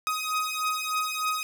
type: beating tone pair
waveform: sawtooth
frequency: 1255 / 1258.3 Hz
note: D#6 / D#6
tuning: +15 / +19 cents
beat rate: 3.3 Hz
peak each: -26 dBFS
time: 0.07-1.43 s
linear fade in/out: 0 ms
effects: none